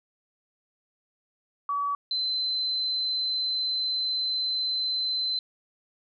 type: tone pair in turn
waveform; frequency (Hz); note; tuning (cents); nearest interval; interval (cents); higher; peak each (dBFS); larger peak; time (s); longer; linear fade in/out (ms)
sine; 1140 / 4062; C#6 / B7; +48 / +48; octave + minor seventh; 2200; second; -25; neither; 1.69-1.95 / 2.11-5.39; second; 2
effects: none